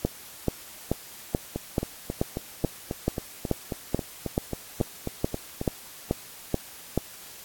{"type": "two click trains", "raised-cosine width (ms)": 2, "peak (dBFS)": [-9, -15], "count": [17, 16], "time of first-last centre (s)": [[0.05, 6.976], [1.56, 5.614]], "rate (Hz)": [2.31, 3.7], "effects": ["white hiss -45 dBFS RMS until 7.44 s", "AAC 64 kbps"]}